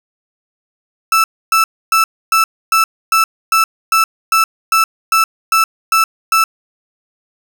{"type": "tone bursts", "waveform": "35% pulse", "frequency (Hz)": 1319, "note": "E6", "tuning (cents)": 1, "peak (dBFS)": -7, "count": 14, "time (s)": [1.12, 6.44], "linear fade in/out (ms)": 2, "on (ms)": 120, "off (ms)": 280, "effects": []}